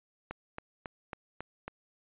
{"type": "click train", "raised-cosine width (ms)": 0.5, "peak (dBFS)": -23, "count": 6, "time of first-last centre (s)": [0.31, 1.68], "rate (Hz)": 3.65, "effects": ["resampled to 8000 Hz"]}